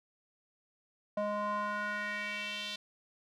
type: tone with band-pass filter sweep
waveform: square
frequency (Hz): 207.7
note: G#3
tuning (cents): 0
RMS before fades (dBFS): -36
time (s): 1.17-2.76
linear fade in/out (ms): 5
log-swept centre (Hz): 710 to 3700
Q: 3.1
effects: none